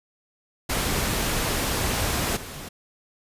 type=noise with level steps; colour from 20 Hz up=pink; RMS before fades=-25 / -37 dBFS; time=0.69-2.69 s; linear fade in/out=10 ms; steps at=2.36 s; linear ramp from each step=10 ms; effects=resampled to 32000 Hz